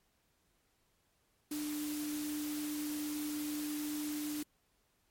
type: tone in noise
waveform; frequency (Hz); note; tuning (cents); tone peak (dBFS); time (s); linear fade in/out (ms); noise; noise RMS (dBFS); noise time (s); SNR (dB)
sine; 298.5; D4; +28; -36; 1.51-4.43; 5; white; -45; 1.51-4.43; +6
effects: pink hiss -75 dBFS RMS until 5.1 s + MP3 64 kbps